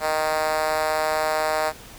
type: tone with high-pass filter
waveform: 5% pulse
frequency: 155.56 Hz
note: D#3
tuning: in tune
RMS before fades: -23 dBFS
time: 0-1.73 s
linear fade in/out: 50 ms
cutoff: 620 Hz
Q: 3
effects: pink hiss -43 dBFS RMS until 1.98 s